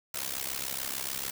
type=noise with amplitude modulation; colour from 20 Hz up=white; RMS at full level=-31 dBFS; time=0.14-1.31 s; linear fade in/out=5 ms; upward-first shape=sine; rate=66.8 Hz; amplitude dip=90%; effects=none